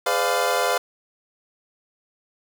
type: chord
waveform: 25% pulse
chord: G# diminished seventh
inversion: none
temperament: equal with one note detuned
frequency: 415.3 / 505.4 / 587.3 / 698.5 Hz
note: G#4 / B4 / D5 / F5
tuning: 0 / +40 / 0 / 0 cents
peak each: -25 / -20 / -23 / -20 dBFS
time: 0.06-0.78 s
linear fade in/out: 5 ms
effects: 8-bit